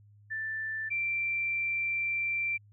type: tone pair in turn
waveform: sine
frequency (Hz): 1767 / 2353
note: A6 / D7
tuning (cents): +7 / +3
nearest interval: perfect fourth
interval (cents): 496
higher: second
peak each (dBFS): -32 / -28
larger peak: second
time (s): 0.3-0.9 / 0.9-2.58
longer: second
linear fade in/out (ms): 20
effects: added 103 Hz sine -55 dBFS peak until 2.72 s